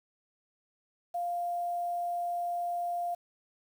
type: tone with quantisation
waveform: sine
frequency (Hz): 698.5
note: F5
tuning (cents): 0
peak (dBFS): -30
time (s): 1.14-3.15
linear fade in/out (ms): 10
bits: 9
effects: none